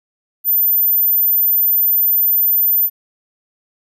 sine tone, 13940 Hz, A9, 17 cents flat, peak -11 dBFS, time 0.44-2.9 s, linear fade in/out 50 ms, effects none

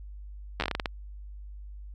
slowing click train, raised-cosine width 0.3 ms, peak -12 dBFS, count 10, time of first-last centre 0.6-0.858 s, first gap 10 ms, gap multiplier 1.25, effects added 50 Hz sine -40 dBFS peak until 1.94 s

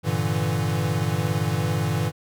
square chord, E half-diminished seventh, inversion first, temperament equal with one note detuned, 99.37 / 116.54 / 146.83 / 164.81 Hz, G2 / Bb2 / D3 / E3, +24 / 0 / 0 / 0 cents, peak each -28 dBFS, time 0.03-2.12 s, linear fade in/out 50 ms, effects none

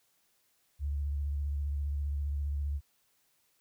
sine tone with vibrato, 71.7 Hz, D2, 41 cents flat, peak -30 dBFS, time 0.79-2.81 s, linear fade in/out 50 ms, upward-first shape square, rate 15 Hz, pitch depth 34 cents each way, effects white hiss -72 dBFS RMS until 3.6 s

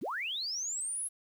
sine linear sweep, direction up, 109.9 to 10900 Hz, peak -33 dBFS, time 0.01-1.09 s, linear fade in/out 20 ms, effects 10-bit

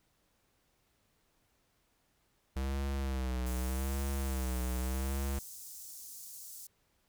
square tone with vibrato, 65.6 Hz, C2, 5 cents sharp, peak -33 dBFS, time 2.56-5.39 s, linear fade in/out 5 ms, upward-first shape sine, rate 0.83 Hz, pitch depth 84 cents each way
pink high-pass noise, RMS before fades -48 dBFS, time 3.46-6.67 s, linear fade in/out 5 ms, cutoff 6100 Hz, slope 24 dB/octave
effects pink hiss -74 dBFS RMS until 7.08 s

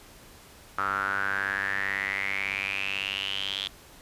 sawtooth tone with band-pass filter sweep, 98.1 Hz, G2, 2 cents sharp, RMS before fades -30 dBFS, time 0.78-3.68 s, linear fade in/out 0 ms, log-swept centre 1300 to 3400 Hz, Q 8.9, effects pink hiss -51 dBFS RMS until 4.01 s + resampled to 32000 Hz

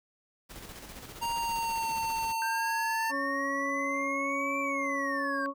pink noise with tremolo, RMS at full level -44 dBFS, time 0.49-2.33 s, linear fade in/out 20 ms, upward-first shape square, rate 15 Hz, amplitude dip 40%
square tone with pitch glide, 932.3 to 904.2 Hz, A#5 to A5, 0 to +47 cents, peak -30 dBFS, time 1.21-3.12 s, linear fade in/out 20 ms, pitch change -53 cents, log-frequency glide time 1.35-1.94 s
triangle exponential two-way sweep, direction up then down, 1568 to 2349 to 1568 Hz, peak -31 dBFS, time 2.42-5.46 s, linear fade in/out 0 ms, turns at 4.6 s
harmonic tone, 277.2 Hz, C#4, in tune, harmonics 1 / 2 / 4, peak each -35 / -36 / -33 dBFS, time 3.09-5.54 s, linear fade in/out 50 ms
effects none

